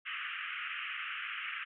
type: band-pass noise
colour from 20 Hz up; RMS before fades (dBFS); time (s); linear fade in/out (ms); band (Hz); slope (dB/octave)
white; -40; 0.05-1.65; 20; 1200 to 3000; 96
effects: none